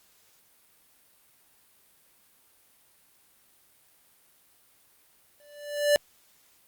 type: tone with exponential growth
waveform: square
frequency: 585 Hz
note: D5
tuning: 7 cents flat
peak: -17 dBFS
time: 5.4-5.96 s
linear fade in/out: 0 ms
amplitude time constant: 120 ms
effects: white hiss -62 dBFS RMS until 6.67 s + Opus 48 kbps